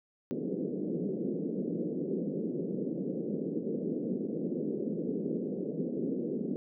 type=band-pass noise; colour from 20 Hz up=pink; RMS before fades=-34 dBFS; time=0.31-6.56 s; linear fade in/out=0 ms; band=170 to 480 Hz; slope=48 dB/octave; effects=none